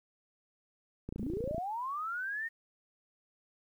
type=click train; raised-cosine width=3 ms; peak=-26 dBFS; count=15; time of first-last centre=1.09-1.581 s; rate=28.5 Hz
type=linear sweep; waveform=sine; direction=up; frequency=162.2 to 1864.7 Hz; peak=-34 dBFS; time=1.18-2.49 s; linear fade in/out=20 ms
effects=11-bit